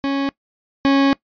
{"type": "tone pair in turn", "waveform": "40% pulse", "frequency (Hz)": [276.3, 275.3], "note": ["C#4", "C#4"], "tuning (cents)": [-6, -12], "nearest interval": "unison", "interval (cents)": 6, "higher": "first", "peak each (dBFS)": [-17, -11], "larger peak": "second", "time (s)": [[0.04, 0.29], [0.85, 1.13]], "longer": "second", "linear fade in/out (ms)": 0, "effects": ["noise-tail reverb RT60 0.1 s tail -21 dB re dry", "resampled to 11025 Hz"]}